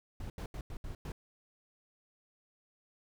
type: noise bursts at uneven times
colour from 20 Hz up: brown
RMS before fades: -41 dBFS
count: 6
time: 0.2-0.3 / 0.38-0.46 / 0.54-0.61 / 0.7-0.77 / 0.84-0.95 / 1.05-1.12 s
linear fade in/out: 2 ms
effects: none